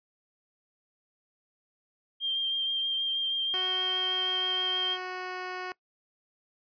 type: tone with vibrato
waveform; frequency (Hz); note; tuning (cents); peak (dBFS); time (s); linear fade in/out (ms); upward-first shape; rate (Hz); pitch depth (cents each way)
sine; 3183; G7; +26; -26; 2.2-4.98; 50; triangle; 6.3; 18
type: tone with pitch glide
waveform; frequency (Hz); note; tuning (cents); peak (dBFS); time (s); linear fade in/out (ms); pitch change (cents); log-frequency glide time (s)
10% pulse; 370 to 366.8; F#4 to F#4; 0 to -15; -26; 3.54-5.72; 0; -15; 4.18-5.46
effects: noise-tail reverb RT60 0.1 s tail -22 dB re dry + resampled to 11025 Hz